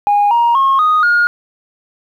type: tone with pitch steps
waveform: sine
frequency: 820 / 941.9 / 1082 / 1242.9 / 1427.7 Hz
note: G#5 / A#5 / C#6 / D#6 / F6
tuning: -22 / +18 / -42 / -2 / +38 cents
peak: -7 dBFS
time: 0.07-1.27 s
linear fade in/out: 0 ms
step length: 240 ms
effects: tanh soft clip ceiling -6 dBFS + 8-bit